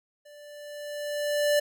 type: tone with level ramp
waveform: square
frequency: 587.3 Hz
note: D5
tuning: in tune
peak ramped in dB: -49 to -20 dBFS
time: 0.25-1.6 s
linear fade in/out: 10 ms
effects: none